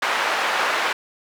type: band-pass noise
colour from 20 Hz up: white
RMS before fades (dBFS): -22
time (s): 0.02-0.93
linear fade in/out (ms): 5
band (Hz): 630 to 1800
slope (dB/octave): 12
effects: none